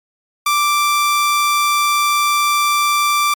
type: tone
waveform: sawtooth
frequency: 1174.7 Hz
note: D6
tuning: in tune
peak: -9 dBFS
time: 0.46-3.34 s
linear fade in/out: 5 ms
effects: MP3 96 kbps